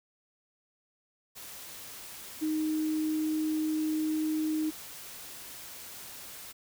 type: tone in noise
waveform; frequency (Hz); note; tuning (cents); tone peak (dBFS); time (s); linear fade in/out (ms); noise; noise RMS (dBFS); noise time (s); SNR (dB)
sine; 311.1; D#4; 0; -27; 2.41-4.71; 20; white; -45; 1.35-6.53; +15
effects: none